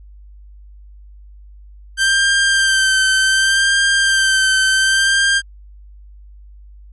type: tone with vibrato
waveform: sawtooth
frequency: 1568 Hz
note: G6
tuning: in tune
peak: -8 dBFS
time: 1.97-5.42 s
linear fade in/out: 50 ms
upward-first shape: sine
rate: 0.67 Hz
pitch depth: 30 cents each way
effects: added 50 Hz sine -37 dBFS peak until 6.92 s + MP3 48 kbps